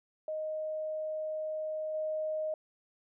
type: tone with level steps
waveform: sine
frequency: 622.3 Hz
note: D#5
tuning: in tune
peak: -33 / -31 dBFS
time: 0.28-2.54 s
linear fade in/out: 2 ms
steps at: 1.94 s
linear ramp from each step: 5 ms
effects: none